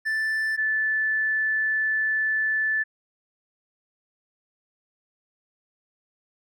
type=tone pair in turn; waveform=triangle / sine; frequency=1761 / 1748.8 Hz; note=A6 / A6; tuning=+1 / -11 cents; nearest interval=unison; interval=12 cents; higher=first; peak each=-21 dBFS; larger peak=neither; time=0.05-0.57 / 0.57-2.84 s; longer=second; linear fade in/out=20 ms; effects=none